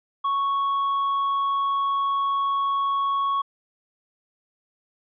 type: tone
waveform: triangle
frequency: 1108.7 Hz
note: C#6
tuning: in tune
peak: -19 dBFS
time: 0.24-3.42 s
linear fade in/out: 10 ms
effects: resampled to 11025 Hz